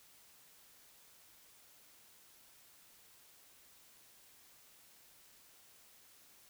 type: silence
effects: white hiss -63 dBFS RMS until 6.49 s